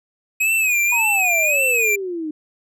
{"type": "tone with vibrato", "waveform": "square", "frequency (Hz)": 2514, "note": "D#7", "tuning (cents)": 17, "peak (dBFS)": -16, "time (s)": [0.4, 1.96], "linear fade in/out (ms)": 10, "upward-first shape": "sine", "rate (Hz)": 1.8, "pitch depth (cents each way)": 110}
{"type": "exponential sweep", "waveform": "sine", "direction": "down", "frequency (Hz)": [969, 300], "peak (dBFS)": -23, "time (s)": [0.92, 2.31], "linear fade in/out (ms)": 5}
{"effects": []}